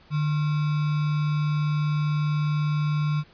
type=tone with sample-and-hold; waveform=sine; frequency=150 Hz; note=D3; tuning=37 cents sharp; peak=-21 dBFS; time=0.1-3.24 s; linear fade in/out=50 ms; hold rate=1225 Hz; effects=pink hiss -55 dBFS RMS until 3.33 s + resampled to 11025 Hz